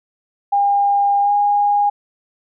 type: tone with pitch glide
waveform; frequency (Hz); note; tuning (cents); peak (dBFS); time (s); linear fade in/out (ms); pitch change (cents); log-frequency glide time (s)
sine; 806 to 818.7; G5 to G#5; +48 to -25; -12; 0.52-1.9; 10; +27; 1.21-1.32
effects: none